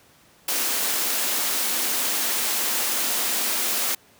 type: high-pass noise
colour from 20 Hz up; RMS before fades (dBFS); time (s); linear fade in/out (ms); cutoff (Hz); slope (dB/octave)
white; -24; 0.48-3.95; 5; 200; 96
effects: pink hiss -55 dBFS RMS until 4.19 s + high-pass 100 Hz 12 dB/octave